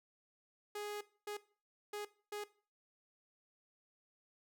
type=tone bursts at uneven times; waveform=sawtooth; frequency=415.3 Hz; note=G#4; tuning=in tune; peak=-37 dBFS; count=4; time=0.75-1.01 / 1.27-1.37 / 1.93-2.05 / 2.32-2.44 s; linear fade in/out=5 ms; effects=noise-tail reverb RT60 0.4 s tail -18 dB re dry